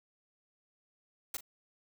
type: noise with echo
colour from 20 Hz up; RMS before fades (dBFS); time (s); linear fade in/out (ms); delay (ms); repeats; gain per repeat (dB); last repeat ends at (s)
white; -37; 1.34-1.37; 5; 39; 1; -14; 1.409
effects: none